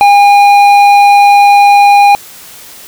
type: tone with hard clipping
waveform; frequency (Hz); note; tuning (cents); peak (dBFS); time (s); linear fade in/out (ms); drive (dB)
triangle; 811; G#5; -41; -3; 0.01-2.15; 0; 12
effects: white hiss -32 dBFS RMS until 2.87 s